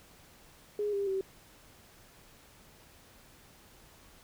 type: tone with pitch steps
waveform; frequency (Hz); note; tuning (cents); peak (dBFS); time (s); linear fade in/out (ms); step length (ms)
sine; 415.3 / 399.5 / 384.4; G#4 / G4 / G4; 0 / +33 / -34; -29; 0.79-1.21; 2; 140
effects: pink hiss -58 dBFS RMS until 4.23 s